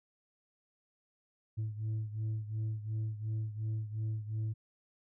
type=beating tone pair; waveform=sine; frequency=108.4 / 111.2 Hz; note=A2 / A2; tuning=-25 / +19 cents; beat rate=2.8 Hz; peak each=-33 / -37 dBFS; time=1.57-4.54 s; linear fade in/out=20 ms; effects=tanh soft clip ceiling -31 dBFS